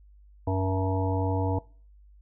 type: harmonic tone with a mistuned harmonic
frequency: 94.7 Hz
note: F#2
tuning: 41 cents sharp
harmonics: 1 / 3 / 5 / 7 / 9 / 10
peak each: -26 / -31 / -33 / -34 / -36 / -36 dBFS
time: 0.47-1.59 s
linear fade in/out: 5 ms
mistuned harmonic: 9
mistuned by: +24 cents
effects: noise-tail reverb RT60 0.4 s tail -21 dB re dry + added 50 Hz sine -51 dBFS peak until 2.21 s

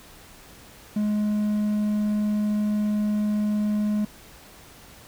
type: tone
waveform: triangle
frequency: 210 Hz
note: G#3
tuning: 19 cents sharp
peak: -19 dBFS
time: 0.96-4.05 s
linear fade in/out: 5 ms
effects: pink hiss -48 dBFS RMS until 5.07 s

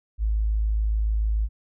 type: tone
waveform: sine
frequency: 53.5 Hz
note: A1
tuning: 48 cents flat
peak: -20 dBFS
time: 0.18-1.49 s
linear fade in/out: 50 ms
effects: none

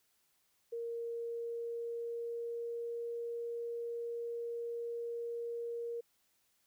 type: tone with pitch glide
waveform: sine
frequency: 466.2 to 469.2 Hz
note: A#4 to A#4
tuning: 0 to +11 cents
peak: -37 dBFS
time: 0.72-6.01 s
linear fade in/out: 10 ms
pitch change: +11 cents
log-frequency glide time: 0.97-3.13 s
effects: white hiss -75 dBFS RMS until 6.66 s

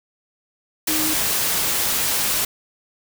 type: tone in noise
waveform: sine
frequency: 311.5 Hz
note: D#4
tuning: 2 cents sharp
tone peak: -25 dBFS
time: 0.88-1.14 s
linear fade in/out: 5 ms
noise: white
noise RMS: -21 dBFS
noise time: 0.87-2.45 s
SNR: -7 dB
effects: none

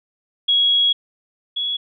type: tone pair in turn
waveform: sine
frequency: 3322 / 3364 Hz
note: G#7 / G#7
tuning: 0 / +22 cents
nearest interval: unison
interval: 22 cents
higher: second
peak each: -13 / -20 dBFS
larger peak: first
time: 0.48-0.93 / 1.56-1.77 s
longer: first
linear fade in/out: 10 ms
effects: none

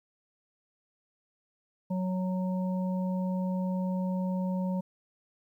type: harmonic tone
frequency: 184.9 Hz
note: F#3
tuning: 1 cent flat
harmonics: 1 / 3 / 5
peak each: -28 / -38 / -42 dBFS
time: 1.9-4.81 s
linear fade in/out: 10 ms
effects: 11-bit

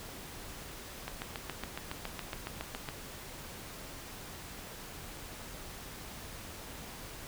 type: click train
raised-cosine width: 0.3 ms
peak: -21 dBFS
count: 14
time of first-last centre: 1.08-2.888 s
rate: 7.19 Hz
effects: pink hiss -46 dBFS RMS until 7.27 s

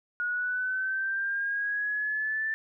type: linear sweep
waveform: sine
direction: up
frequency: 1444 to 1772 Hz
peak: -27 dBFS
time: 0.2-2.54 s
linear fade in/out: 0 ms
effects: none

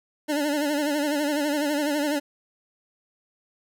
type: tone with vibrato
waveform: 25% pulse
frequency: 293.7 Hz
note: D4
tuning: in tune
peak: -19 dBFS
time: 0.28-2.2 s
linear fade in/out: 20 ms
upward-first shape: sine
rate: 12 Hz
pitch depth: 72 cents each way
effects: none

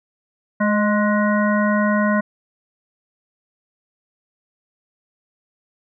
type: harmonic tone with a mistuned harmonic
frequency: 210 Hz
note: G#3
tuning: 19 cents sharp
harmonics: 1 / 3 / 5 / 7 / 9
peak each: -17 / -22 / -24 / -25 / -27 dBFS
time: 0.6-2.21 s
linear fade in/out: 10 ms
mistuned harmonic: 3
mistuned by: -28 cents
effects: none

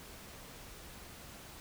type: silence
effects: pink hiss -51 dBFS RMS until 1.6 s

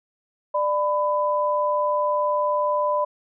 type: tone pair together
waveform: sine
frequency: 594 / 1000.4 Hz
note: D5 / B5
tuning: +20 / +22 cents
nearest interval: major sixth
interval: 902 cents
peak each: -22 dBFS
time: 0.54-3.05 s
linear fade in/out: 10 ms
effects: none

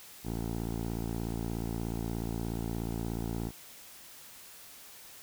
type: tone with low-pass filter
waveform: 10% pulse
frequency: 56.8 Hz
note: A#1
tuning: 44 cents flat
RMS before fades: -35 dBFS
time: 0.23-3.52 s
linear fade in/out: 50 ms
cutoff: 700 Hz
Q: 0.81
effects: white hiss -51 dBFS RMS until 5.22 s

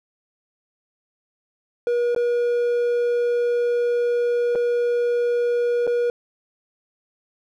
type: tone with dropouts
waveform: triangle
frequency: 480 Hz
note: B4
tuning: 49 cents flat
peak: -16 dBFS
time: 1.87-6.1 s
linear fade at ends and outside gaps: 1 ms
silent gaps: 2.148-2.162 / 4.552-4.556 / 5.868-5.875 s
effects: none

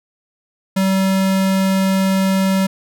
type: tone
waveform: square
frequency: 191.6 Hz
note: G3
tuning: 39 cents flat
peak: -14 dBFS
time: 0.76-2.67 s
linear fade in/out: 10 ms
effects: none

